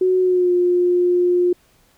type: tone with pitch glide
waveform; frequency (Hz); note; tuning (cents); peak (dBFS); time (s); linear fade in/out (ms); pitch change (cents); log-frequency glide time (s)
sine; 370 to 355.5; F#4 to F4; 0 to +31; -13; 0.01-1.53; 5; -69; 0.2-0.52
effects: pink hiss -57 dBFS RMS until 1.97 s